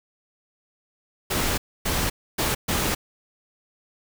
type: noise bursts at uneven times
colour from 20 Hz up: pink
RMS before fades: -24 dBFS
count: 4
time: 1.3-1.58 / 1.85-2.1 / 2.38-2.55 / 2.68-2.95 s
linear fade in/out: 10 ms
effects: none